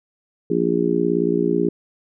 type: harmonic tone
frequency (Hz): 58.27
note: A#1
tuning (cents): 0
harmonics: 3 / 4 / 5 / 6 / 7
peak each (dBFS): -24 / -26 / -23 / -22 / -21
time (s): 0.5-1.69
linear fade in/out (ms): 5
effects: none